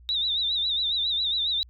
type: tone with vibrato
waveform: sine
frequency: 3746 Hz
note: A#7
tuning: 8 cents sharp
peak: -23 dBFS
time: 0.09-1.63 s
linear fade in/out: 0 ms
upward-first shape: sine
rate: 7.3 Hz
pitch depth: 97 cents each way
effects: added 60 Hz sine -48 dBFS peak until 1.69 s